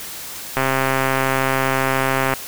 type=click train; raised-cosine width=0.5 ms; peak=-3 dBFS; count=236; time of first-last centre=0.57-2.337 s; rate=133 Hz; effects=white hiss -32 dBFS RMS until 2.47 s